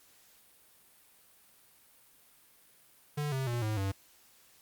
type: tone with pitch steps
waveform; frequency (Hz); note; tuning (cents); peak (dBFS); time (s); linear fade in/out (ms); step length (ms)
square; 147.6 / 133.02 / 119.89 / 108.05 / 97.38; D3 / C3 / A#2 / A2 / G2; +9 / +29 / +49 / -31 / -11; -31; 3.17-3.92; 10; 150
effects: white hiss -62 dBFS RMS until 4.61 s + Opus 48 kbps